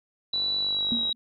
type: tone with pitch glide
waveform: sine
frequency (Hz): 3951 to 3845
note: B7 to B7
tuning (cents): 0 to -47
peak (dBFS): -24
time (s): 0.33-1.13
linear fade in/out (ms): 5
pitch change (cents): -47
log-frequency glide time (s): 0.59-0.97
type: click train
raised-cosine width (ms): 1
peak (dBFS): -30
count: 38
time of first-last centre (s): 0.34-1.094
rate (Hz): 49.1
type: tone with exponential decay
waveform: sine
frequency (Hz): 233.1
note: A#3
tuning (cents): 0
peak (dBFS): -23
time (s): 0.92-1.15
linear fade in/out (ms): 0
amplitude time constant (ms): 49
effects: none